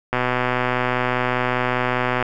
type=click train; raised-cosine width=0.5 ms; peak=-5 dBFS; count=263; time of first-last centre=0.13-2.226 s; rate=125 Hz; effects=none